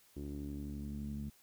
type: tone with low-pass filter sweep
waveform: sawtooth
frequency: 71.8 Hz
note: D2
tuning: 39 cents flat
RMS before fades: -42 dBFS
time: 0.16-1.3 s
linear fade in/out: 10 ms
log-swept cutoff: 330 to 200 Hz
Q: 4.6
effects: white hiss -66 dBFS RMS until 1.42 s